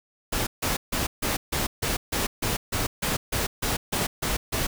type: noise bursts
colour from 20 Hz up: pink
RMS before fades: -26 dBFS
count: 15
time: 0.32-4.67 s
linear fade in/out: 10 ms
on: 150 ms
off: 150 ms
effects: none